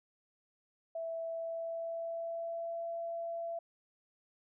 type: tone with pitch glide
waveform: sine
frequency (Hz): 659.3 to 673.2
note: E5 to E5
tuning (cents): 0 to +36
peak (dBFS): -36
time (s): 0.95-3.59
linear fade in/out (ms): 5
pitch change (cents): +36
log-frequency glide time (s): 1.23-2.87
effects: none